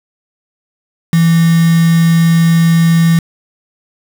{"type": "tone with quantisation", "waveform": "sine", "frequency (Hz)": 166.1, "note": "E3", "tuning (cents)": 13, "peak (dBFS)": -6, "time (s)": [1.13, 3.19], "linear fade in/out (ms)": 2, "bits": 3, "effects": []}